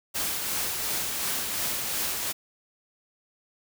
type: noise with tremolo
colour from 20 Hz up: white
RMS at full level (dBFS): -28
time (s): 0.14-2.33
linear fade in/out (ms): 20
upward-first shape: triangle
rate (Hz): 2.8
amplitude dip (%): 35
effects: none